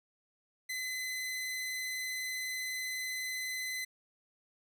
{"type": "tone", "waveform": "sawtooth", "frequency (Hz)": 2028, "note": "B6", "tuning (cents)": 45, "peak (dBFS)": -32, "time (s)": [0.69, 3.85], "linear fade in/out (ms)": 10, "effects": []}